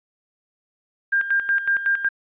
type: tone with tremolo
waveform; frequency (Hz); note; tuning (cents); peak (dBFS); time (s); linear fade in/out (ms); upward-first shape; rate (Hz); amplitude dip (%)
sine; 1600; G6; +35; -16; 1.12-2.09; 10; square; 5.4; 70
effects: resampled to 8000 Hz + 9-bit